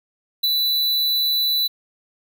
square tone with ADSR envelope, 3974 Hz, B7, 10 cents sharp, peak -16 dBFS, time 0.43-1.68 s, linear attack 10 ms, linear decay 31 ms, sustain -2 dB, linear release 16 ms, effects 9-bit

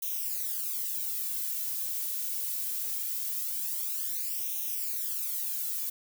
violet noise with flanger, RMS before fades -33 dBFS, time 0.02-5.9 s, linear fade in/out 5 ms, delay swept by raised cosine 0.32 to 2.72 ms, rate 0.22 Hz, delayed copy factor +0.85, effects none

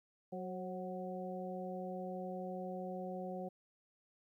harmonic tone with a mistuned harmonic, 185 Hz, F#3, in tune, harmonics 1 / 2 / 3 / 4, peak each -44 / -47 / -45 / -47 dBFS, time 0.32-3.49 s, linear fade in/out 10 ms, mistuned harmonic 3, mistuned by -38 cents, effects 13-bit

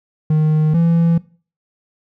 triangle tone pair in turn, 154.7 / 167.58 Hz, D#3 / E3, -10 / +29 cents, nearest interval minor second, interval 139 cents, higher second, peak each -9 dBFS, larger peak neither, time 0.3-0.74 / 0.74-1.18 s, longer neither, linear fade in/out 5 ms, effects noise-tail reverb RT60 0.4 s tail -20 dB re dry

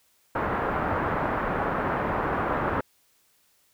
white low-pass noise, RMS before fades -27 dBFS, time 0.35-2.81 s, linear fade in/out 5 ms, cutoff 1400 Hz, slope 24 dB/octave, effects white hiss -65 dBFS RMS until 3.73 s

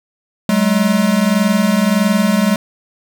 square tone pair together, 190.9 / 212.5 Hz, G3 / G#3, -46 / +40 cents, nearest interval major second, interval 186 cents, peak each -16 / -14 dBFS, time 0.49-2.56 s, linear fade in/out 2 ms, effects 7-bit

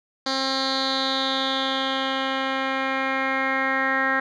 10% pulse tone with low-pass filter sweep, 266.8 Hz, C4, 34 cents sharp, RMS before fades -24 dBFS, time 0.26-4.2 s, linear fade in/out 5 ms, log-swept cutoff 4800 to 1800 Hz, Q 5.4, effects none

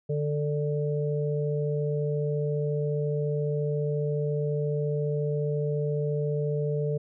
harmonic tone, 147.6 Hz, D3, 9 cents sharp, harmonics 1 / 3 / 4, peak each -27 / -29 / -36 dBFS, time 0.09-6.98 s, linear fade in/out 10 ms, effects none

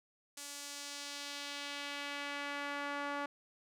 sawtooth tone with band-pass filter sweep, 285.9 Hz, D4, 46 cents flat, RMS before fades -42 dBFS, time 0.37-3.26 s, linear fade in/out 5 ms, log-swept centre 8000 to 1200 Hz, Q 1.1, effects none

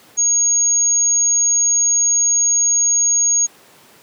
sine tone, 6600 Hz, G#8, 12 cents flat, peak -12 dBFS, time 0.17-3.47 s, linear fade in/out 20 ms, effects pink hiss -47 dBFS RMS until 4.02 s + high-pass 200 Hz 12 dB/octave

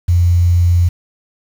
sine tone with quantisation, 87.31 Hz, F2, in tune, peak -8 dBFS, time 0.08-0.89 s, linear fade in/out 10 ms, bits 6, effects none

